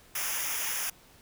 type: noise with comb filter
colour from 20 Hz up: white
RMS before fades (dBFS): -32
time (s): 0.15-0.9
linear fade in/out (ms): 5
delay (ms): 0.24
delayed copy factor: -0.85
effects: pink hiss -57 dBFS RMS until 1.21 s

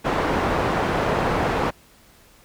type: low-pass noise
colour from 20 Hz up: white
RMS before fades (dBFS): -22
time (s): 0.04-1.71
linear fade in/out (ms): 20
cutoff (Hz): 1000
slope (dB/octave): 12
effects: pink hiss -53 dBFS RMS until 2.44 s

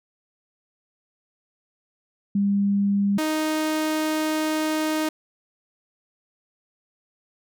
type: tone pair in turn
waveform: sine / sawtooth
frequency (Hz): 200.4 / 311.1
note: G3 / D#4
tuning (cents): +38 / 0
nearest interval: minor sixth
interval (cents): 762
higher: second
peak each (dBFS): -18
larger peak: neither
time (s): 2.35-3.18 / 3.18-5.09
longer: second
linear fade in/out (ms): 5
effects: none

